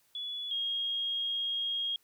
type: tone pair in turn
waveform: sine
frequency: 3409 / 3261 Hz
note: G#7 / G#7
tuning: +45 / -32 cents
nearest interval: minor second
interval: 77 cents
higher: first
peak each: -35 / -30 dBFS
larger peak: second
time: 0.15-0.51 / 0.51-1.96 s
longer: second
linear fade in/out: 2 ms
effects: white hiss -69 dBFS RMS until 2.03 s